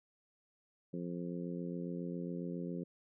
harmonic tone, 87.31 Hz, F2, in tune, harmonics 2 / 3 / 4 / 5 / 6, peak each -40 / -44 / -46 / -48 / -50 dBFS, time 0.93-2.84 s, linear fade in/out 10 ms, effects none

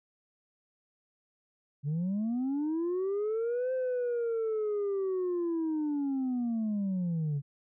sine linear two-way sweep, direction up then down, 137.5 to 520 to 137.5 Hz, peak -26 dBFS, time 1.83-7.42 s, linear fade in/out 50 ms, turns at 3.73 s, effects tanh soft clip ceiling -27 dBFS

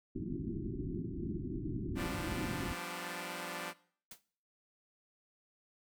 white low-pass noise, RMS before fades -39 dBFS, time 0.15-2.74 s, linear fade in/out 10 ms, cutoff 370 Hz, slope 96 dB/octave
5% pulse chord, G dominant seventh, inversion third, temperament equal with one note detuned, 174.61 / 196 / 249.8 / 293.7 Hz, F3 / G3 / B3 / D4, 0 / 0 / +20 / 0 cents, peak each -32 / -37 / -37 / -33 dBFS, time 1.95-3.74 s, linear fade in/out 50 ms
white noise with exponential decay, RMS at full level -44 dBFS, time 4.11-4.22 s, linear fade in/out 5 ms, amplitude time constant 22 ms
effects noise-tail reverb RT60 0.5 s tail -19 dB re dry

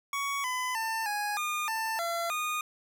25% pulse tone with pitch steps, 1120 / 1008 / 895 / 829 / 1216 / 890 / 680 / 1229 Hz, C#6 / B5 / A5 / G#5 / D#6 / A5 / F5 / D#6, +18 / +35 / +29 / -3 / -40 / +20 / -46 / -22 cents, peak -26 dBFS, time 0.13-2.61 s, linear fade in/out 2 ms, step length 310 ms, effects none

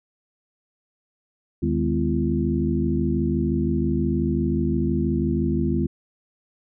sine tone cluster, 78.1 / 155 / 208.1 / 253.9 / 340.3 Hz, D#2 / D#3 / G#3 / B3 / F4, +7 / -6 / +4 / +48 / -45 cents, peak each -26 dBFS, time 1.62-5.87 s, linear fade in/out 10 ms, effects none

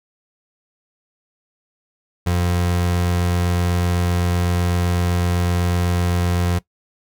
30% pulse tone, 87.9 Hz, F2, 12 cents sharp, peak -14 dBFS, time 2.26-6.59 s, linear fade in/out 10 ms, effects noise-tail reverb RT60 0.1 s tail -19 dB re dry

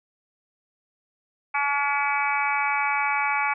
harmonic tone, 284.5 Hz, C#4, 45 cents sharp, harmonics 3 / 4 / 5 / 6 / 7 / 8 / 9, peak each -26 / -29 / -30 / -35 / -35 / -26 / -35 dBFS, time 1.54-3.54 s, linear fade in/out 10 ms, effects none

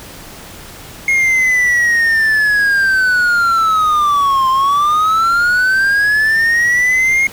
triangle linear two-way sweep, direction down then up, 2155 to 1042 to 2155 Hz, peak -8 dBFS, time 1.08-7.27 s, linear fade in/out 2 ms, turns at 4.49 s, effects pink hiss -34 dBFS RMS until 7.32 s

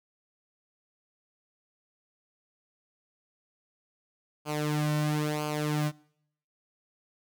sawtooth tone with flanger, 150.6 Hz, D3, 44 cents sharp, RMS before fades -29 dBFS, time 4.45-5.92 s, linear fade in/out 50 ms, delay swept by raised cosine 0.53 to 2.43 ms, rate 1 Hz, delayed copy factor -0.75, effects noise-tail reverb RT60 0.7 s tail -24 dB re dry

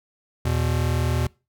square tone pair together, 81 / 121.36 Hz, E2 / B2, -30 / -30 cents, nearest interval perfect fifth, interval 700 cents, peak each -24 dBFS, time 0.45-1.27 s, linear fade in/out 5 ms, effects noise-tail reverb RT60 0.3 s tail -24 dB re dry

